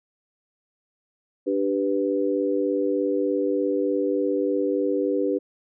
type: chord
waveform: sine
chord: G major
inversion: second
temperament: equal with one note detuned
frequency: 293.7 / 390.6 / 493.9 Hz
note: D4 / G4 / B4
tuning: 0 / -6 / 0 cents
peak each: -25 dBFS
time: 1.46-5.39 s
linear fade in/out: 20 ms
effects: none